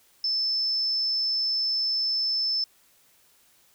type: tone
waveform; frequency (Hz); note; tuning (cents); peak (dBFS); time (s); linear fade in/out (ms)
sine; 5270; E8; -1; -23; 0.24-2.64; 2
effects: white hiss -61 dBFS RMS until 3.74 s